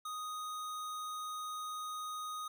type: tone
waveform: square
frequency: 1244.5 Hz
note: D#6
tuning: in tune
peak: -40 dBFS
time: 0.05-2.48 s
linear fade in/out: 5 ms
effects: none